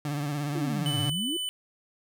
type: tone with vibrato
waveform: 30% pulse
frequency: 145.7 Hz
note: D3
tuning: 13 cents flat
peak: -26 dBFS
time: 0.05-1.1 s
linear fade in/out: 2 ms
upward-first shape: triangle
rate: 17 Hz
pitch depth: 72 cents each way
type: exponential two-way sweep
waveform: sine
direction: down then up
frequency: 362.7 to 103.7 to 362.7 Hz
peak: -30 dBFS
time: 0.55-1.37 s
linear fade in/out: 5 ms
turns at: 1.01 s
type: tone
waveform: square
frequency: 3000 Hz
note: F#7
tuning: 23 cents sharp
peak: -30 dBFS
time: 0.86-1.49 s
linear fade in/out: 0 ms
effects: none